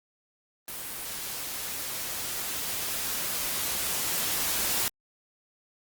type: noise with level ramp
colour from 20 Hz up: white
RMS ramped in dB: -37 to -27 dBFS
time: 0.68-4.88 s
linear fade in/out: 0 ms
effects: Opus 32 kbps